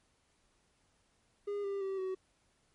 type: tone with pitch steps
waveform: triangle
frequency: 407.6 / 396.9 / 386.5 / 376.4 Hz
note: G#4 / G4 / G4 / F#4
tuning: -32 / +22 / -24 / +30 cents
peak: -32 dBFS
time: 1.47-2.15 s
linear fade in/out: 10 ms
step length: 170 ms
effects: pink hiss -73 dBFS RMS until 2.74 s + MP3 48 kbps